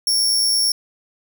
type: tone with amplitude modulation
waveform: sawtooth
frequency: 5480 Hz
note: F8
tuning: 34 cents flat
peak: -11 dBFS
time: 0.07-0.72 s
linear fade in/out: 2 ms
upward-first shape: sine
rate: 109 Hz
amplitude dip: 40%
effects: none